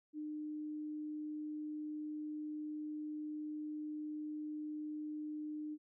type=tone; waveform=sine; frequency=303.1 Hz; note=D#4; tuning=45 cents flat; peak=-40 dBFS; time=0.13-5.78 s; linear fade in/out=50 ms; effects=none